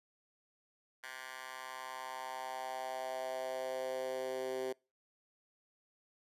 10% pulse tone with high-pass filter sweep, 130 Hz, C3, 11 cents flat, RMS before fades -41 dBFS, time 1.03-4.73 s, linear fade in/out 10 ms, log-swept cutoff 1400 to 390 Hz, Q 3.5, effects noise-tail reverb RT60 0.3 s tail -26 dB re dry + resampled to 32000 Hz

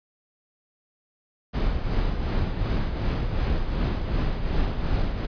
brown noise with tremolo, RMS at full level -22 dBFS, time 1.53-5.27 s, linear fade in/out 20 ms, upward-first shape triangle, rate 2.7 Hz, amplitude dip 55%, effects resampled to 11025 Hz

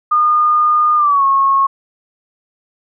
sine tone with pitch glide, 1219 to 1092.3 Hz, D#6 to C#6, -36 to -26 cents, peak -9 dBFS, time 0.11-1.67 s, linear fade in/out 10 ms, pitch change -190 cents, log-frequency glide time 0.96-1.24 s, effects none

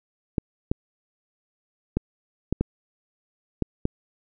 clicks, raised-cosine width 3 ms, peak -9 dBFS, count 7, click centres 0.382 / 0.715 / 1.97 / 2.526 / 2.61 / 3.623 / 3.854 s, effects none

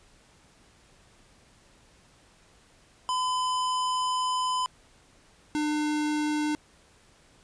square tone pair in turn, 1012 / 300.9 Hz, B5 / D4, +42 / +42 cents, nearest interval octave + major sixth, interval 2100 cents, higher first, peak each -26 dBFS, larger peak neither, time 3.09-4.66 / 5.55-6.55 s, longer first, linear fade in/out 0 ms, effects pink hiss -59 dBFS RMS until 7.43 s + resampled to 22050 Hz

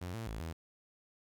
sawtooth tone with pitch steps, 89.5 / 113.2 / 54.3 / 81.7 Hz, F2 / A2 / A1 / E2, +43 / +50 / -22 / -15 cents, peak -35 dBFS, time 0.01-0.53 s, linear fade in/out 10 ms, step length 130 ms, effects 12-bit

